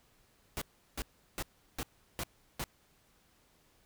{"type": "noise bursts", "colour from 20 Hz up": "pink", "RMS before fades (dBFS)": -37, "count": 6, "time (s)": [0.57, 2.64], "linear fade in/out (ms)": 0, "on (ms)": 45, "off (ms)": 360, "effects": ["pink hiss -68 dBFS RMS until 3.85 s"]}